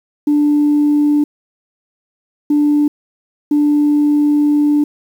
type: tone bursts at uneven times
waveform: sine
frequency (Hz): 294.4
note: D4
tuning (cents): +4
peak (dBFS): -8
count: 3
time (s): 0.27-1.24 / 2.5-2.88 / 3.51-4.84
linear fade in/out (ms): 5
effects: tanh soft clip ceiling -6 dBFS + 7-bit